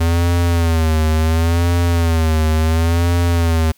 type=tone with vibrato; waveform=square; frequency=82.41 Hz; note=E2; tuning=in tune; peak=-13 dBFS; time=0-3.72 s; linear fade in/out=10 ms; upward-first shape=sine; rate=0.71 Hz; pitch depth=86 cents each way; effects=white hiss -55 dBFS RMS until 3.77 s